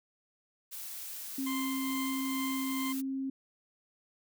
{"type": "noise", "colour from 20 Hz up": "blue", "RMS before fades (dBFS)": -42, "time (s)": [0.71, 3.02], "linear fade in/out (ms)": 20}
{"type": "tone", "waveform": "sine", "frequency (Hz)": 268, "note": "C4", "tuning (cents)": 42, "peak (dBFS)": -32, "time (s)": [1.38, 3.3], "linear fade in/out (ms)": 5}
{"type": "tone with tremolo", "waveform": "20% pulse", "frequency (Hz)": 1046.5, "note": "C6", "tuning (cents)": 0, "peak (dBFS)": -31, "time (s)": [1.46, 2.93], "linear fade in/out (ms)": 10, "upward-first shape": "triangle", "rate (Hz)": 2.3, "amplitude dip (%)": 40}
{"effects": []}